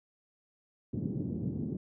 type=band-pass noise; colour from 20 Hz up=pink; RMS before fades=-35 dBFS; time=0.93-1.77 s; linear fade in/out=5 ms; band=110 to 310 Hz; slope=24 dB/octave; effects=none